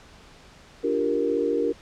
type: chord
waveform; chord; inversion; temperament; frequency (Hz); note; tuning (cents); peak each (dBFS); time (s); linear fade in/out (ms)
sine; G minor seventh; second; equal; 293.7 / 349.2 / 392 / 466.2; D4 / F4 / G4 / Bb4; 0 / 0 / 0 / 0; -28 / -29 / -28 / -24; 0.83-1.73; 20
effects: pink hiss -50 dBFS RMS until 1.81 s + low-pass 6000 Hz 12 dB/octave